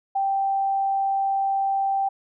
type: tone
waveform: sine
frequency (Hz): 783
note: G5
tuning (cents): -2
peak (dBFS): -20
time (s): 0.15-2.09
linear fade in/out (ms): 10
effects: none